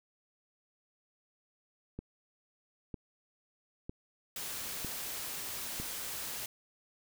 click train, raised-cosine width 3 ms, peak -27 dBFS, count 5, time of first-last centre 1.99-5.8 s, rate 1.05 Hz
white noise, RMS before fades -40 dBFS, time 4.36-6.46 s, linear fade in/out 2 ms
effects none

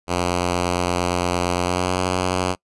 5% pulse tone with pitch glide, 88.7 to 91.51 Hz, F2 to F#2, +27 to -19 cents, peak -8 dBFS, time 0.07-2.56 s, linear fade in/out 50 ms, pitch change +54 cents, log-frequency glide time 1.6-1.95 s, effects noise-tail reverb RT60 0.1 s tail -24 dB re dry + resampled to 24000 Hz

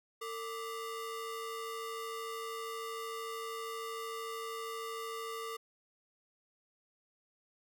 40% pulse ring-modulated tone, 813 Hz, G#5, 37 cents flat, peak -35 dBFS, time 0.21-5.57 s, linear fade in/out 10 ms, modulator 360 Hz, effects none

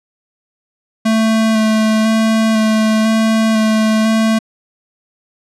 square tone with vibrato, 220 Hz, A3, in tune, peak -11 dBFS, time 1.05-4.39 s, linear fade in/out 10 ms, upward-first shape square, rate 1 Hz, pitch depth 13 cents each way, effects low-pass 9000 Hz 12 dB/octave

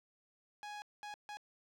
sawtooth tone bursts at uneven times, 832 Hz, G#5, 3 cents sharp, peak -40 dBFS, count 3, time 0.63-0.82 / 1.03-1.14 / 1.29-1.37 s, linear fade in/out 0 ms, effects low-pass 6000 Hz 12 dB/octave + 12-bit

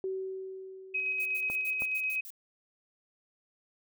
sine tone with exponential decay, 380 Hz, F#4, 46 cents sharp, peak -30 dBFS, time 0.04-2.21 s, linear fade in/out 1 ms, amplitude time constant 470 ms
sine tone with tremolo, 2534 Hz, D#7, 31 cents sharp, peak -28 dBFS, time 0.94-2.21 s, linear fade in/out 10 ms, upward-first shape square, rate 8.2 Hz, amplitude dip 25%
violet noise bursts, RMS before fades -45 dBFS, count 8, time 1.2-2.304 s, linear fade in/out 0 ms, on 54 ms, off 96 ms
clicks, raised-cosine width 1 ms, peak -27 dBFS, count 2, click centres 1.5 / 1.821 s
effects none

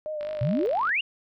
sine tone with vibrato, 606 Hz, D#5, 46 cents flat, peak -29 dBFS, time 0.06-0.66 s, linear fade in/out 0 ms, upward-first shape sine, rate 4.8 Hz, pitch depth 38 cents each way
click train, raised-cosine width 0.3 ms, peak -26 dBFS, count 35, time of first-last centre 0.21-0.893 s, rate 49.8 Hz
sine exponential sweep, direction up, 111 to 2955 Hz, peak -22 dBFS, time 0.41-1.01 s, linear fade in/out 5 ms
effects none

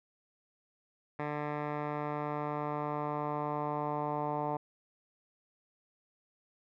10% pulse tone with low-pass filter sweep, 148.4 Hz, D3, 18 cents sharp, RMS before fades -35 dBFS, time 1.19-4.57 s, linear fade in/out 5 ms, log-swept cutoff 1600 to 910 Hz, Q 3, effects none

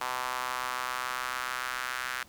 sawtooth tone with high-pass filter sweep, 127 Hz, B2, 49 cents sharp, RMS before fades -34 dBFS, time 0.01-2.23 s, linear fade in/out 0 ms, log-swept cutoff 980 to 1500 Hz, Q 2.5, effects pink hiss -57 dBFS RMS until 2.28 s

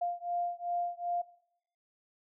sine beating tone pair, 698.5 / 701.1 Hz, F5 / F5, 0 / +7 cents, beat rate 2.6 Hz, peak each -34 / -35 dBFS, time 0.01-1.22 s, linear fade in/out 10 ms, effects noise-tail reverb RT60 0.7 s tail -19 dB re dry

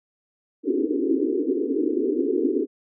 pink band-pass noise, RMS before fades -23 dBFS, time 0.63-2.67 s, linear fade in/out 50 ms, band 260 to 450 Hz, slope 96 dB/octave, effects none

